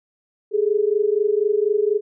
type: tone pair together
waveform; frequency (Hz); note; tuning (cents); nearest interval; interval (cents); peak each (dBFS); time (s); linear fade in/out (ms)
sine; 405.9 / 430; G#4 / A4; -40 / -40; minor second; 100; -19; 0.51-2.01; 50
effects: none